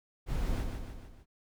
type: noise with echo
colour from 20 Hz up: brown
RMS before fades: -32 dBFS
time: 0.26-0.66 s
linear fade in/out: 50 ms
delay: 150 ms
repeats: 4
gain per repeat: -5 dB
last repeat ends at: 1.26 s
effects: none